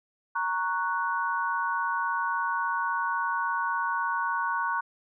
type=chord; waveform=sine; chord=F# major; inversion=first; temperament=equal; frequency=932.3 / 1108.7 / 1480 Hz; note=A#5 / C#6 / F#6; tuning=0 / 0 / 0 cents; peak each=-30 dBFS; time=0.35-4.81 s; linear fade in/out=10 ms; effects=none